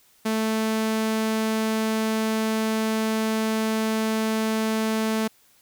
sawtooth tone, 220 Hz, A3, in tune, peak -18 dBFS, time 0.25-5.28 s, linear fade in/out 10 ms, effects white hiss -59 dBFS RMS until 5.61 s

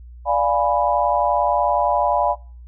sine chord, D diminished seventh, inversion none, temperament equal, 587.3 / 698.5 / 830.6 / 987.8 Hz, D5 / F5 / Ab5 / Cb6, 0 / 0 / 0 / 0 cents, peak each -21 dBFS, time 0.25-2.36 s, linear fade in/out 50 ms, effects noise-tail reverb RT60 0.4 s tail -22 dB re dry + added 60 Hz sine -37 dBFS peak until 2.67 s

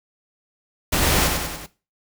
pink noise with echo, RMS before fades -20 dBFS, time 0.92-1.28 s, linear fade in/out 10 ms, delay 96 ms, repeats 4, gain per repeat -4 dB, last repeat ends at 1.664 s, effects noise-tail reverb RT60 0.3 s tail -17 dB re dry

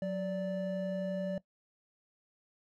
triangle tone pair together, 184 / 583.5 Hz, F#3 / D5, -9 / -11 cents, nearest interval octave + minor sixth, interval 1998 cents, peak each -33 / -33 dBFS, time 0.02-1.38 s, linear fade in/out 2 ms, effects noise-tail reverb RT60 0.1 s tail -19 dB re dry

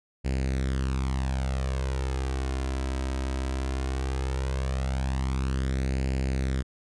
sawtooth tone with flanger, 65.9 Hz, C2, 13 cents sharp, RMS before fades -28 dBFS, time 0.24-6.63 s, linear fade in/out 20 ms, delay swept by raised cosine 0.42 to 3.12 ms, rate 0.17 Hz, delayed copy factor +0.65, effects resampled to 22050 Hz

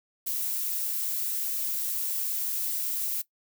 violet noise, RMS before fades -30 dBFS, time 0.26-3.22 s, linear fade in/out 10 ms, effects noise-tail reverb RT60 0.1 s tail -18 dB re dry

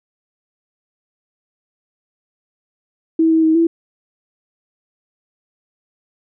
sine tone with pitch steps, 324.1 / 322.1 / 318.1 / 332.3 Hz, E4 / E4 / D#4 / E4, -29 / -40 / +38 / +14 cents, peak -10 dBFS, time 3.19-3.67 s, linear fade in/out 5 ms, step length 120 ms, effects none

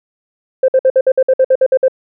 sine tone bursts, 523 Hz, C5, 1 cent flat, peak -5 dBFS, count 12, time 0.63-1.882 s, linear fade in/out 5 ms, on 53 ms, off 56 ms, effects tanh soft clip ceiling -3 dBFS

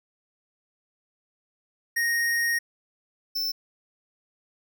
square tone pair in turn, 1864.7 / 5323 Hz, A#6 / E8, 0 / +16 cents, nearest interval octave + tritone, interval 1816 cents, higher second, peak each -23 / -26 dBFS, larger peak first, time 1.96-2.59 / 3.35-3.52 s, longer first, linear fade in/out 10 ms, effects none

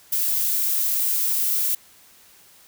violet noise, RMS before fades -22 dBFS, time 0.12-1.75 s, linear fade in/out 5 ms, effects white hiss -52 dBFS RMS until 2.67 s

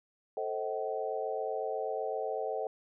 sine chord, A diminished seventh, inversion none, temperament just, 440 / 528 / 633.6 / 760.3 Hz, A4 / C5 / Eb5 / Gb5, 0 / +16 / +31 / +47 cents, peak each -36 / -38 / -38 / -38 dBFS, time 0.37-2.67 s, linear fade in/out 2 ms, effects none

